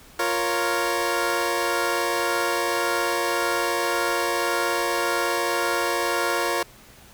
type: chord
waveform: 15% pulse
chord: Bb minor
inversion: second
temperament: equal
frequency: 349.2 / 466.2 / 554.4 Hz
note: F4 / Bb4 / Db5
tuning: 0 / 0 / 0 cents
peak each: -20 dBFS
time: 0.19-6.63 s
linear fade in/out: 5 ms
effects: pink hiss -49 dBFS RMS until 7.13 s